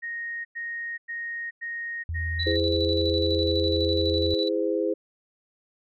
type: tone bursts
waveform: sine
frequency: 1864.7 Hz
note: A#6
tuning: in tune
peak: -30 dBFS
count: 5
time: 0.02-2.57 s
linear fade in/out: 20 ms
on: 430 ms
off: 100 ms
type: tone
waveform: sine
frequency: 82.41 Hz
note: E2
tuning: in tune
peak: -27 dBFS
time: 2.09-4.34 s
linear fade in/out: 0 ms
type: tone with tremolo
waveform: sine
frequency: 3956 Hz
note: B7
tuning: 2 cents sharp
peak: -26 dBFS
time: 2.39-4.49 s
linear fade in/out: 10 ms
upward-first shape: square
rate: 12 Hz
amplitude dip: 50%
type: chord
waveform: sine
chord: E augmented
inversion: none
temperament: just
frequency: 329.6 / 412 / 515 Hz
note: E4 / G#4 / B#4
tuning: 0 / -14 / -28 cents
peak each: -27 dBFS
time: 2.46-4.94 s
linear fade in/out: 10 ms
effects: none